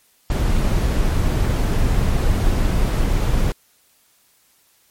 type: noise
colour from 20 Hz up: brown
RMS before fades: -17 dBFS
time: 0.3-3.52 s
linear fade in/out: 2 ms
effects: white hiss -58 dBFS RMS until 4.9 s + MP3 64 kbps